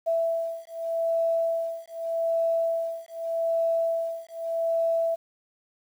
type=beating tone pair; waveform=sine; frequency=662 / 662.83 Hz; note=E5 / E5; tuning=+7 / +9 cents; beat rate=0.83 Hz; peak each=-27 dBFS; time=0.06-5.16 s; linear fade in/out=20 ms; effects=9-bit